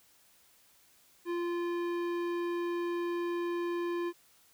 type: tone with tanh clipping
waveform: sine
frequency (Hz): 346.2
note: F4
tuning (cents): -15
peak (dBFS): -33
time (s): 1.25-4.13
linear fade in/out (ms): 50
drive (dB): 16
effects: white hiss -64 dBFS RMS until 4.53 s